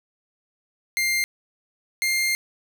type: tone pair in turn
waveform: sawtooth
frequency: 2100 / 2111 Hz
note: C7 / C7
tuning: +6 / +15 cents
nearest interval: unison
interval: 9 cents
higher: second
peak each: -17 dBFS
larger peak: neither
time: 0.97-1.24 / 2.02-2.35 s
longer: second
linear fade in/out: 0 ms
effects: none